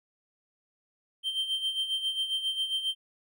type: tone with tremolo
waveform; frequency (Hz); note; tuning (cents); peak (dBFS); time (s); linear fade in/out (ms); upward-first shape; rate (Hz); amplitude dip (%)
triangle; 3136; G7; 0; -24; 1.23-2.95; 50; sine; 7.4; 65
effects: none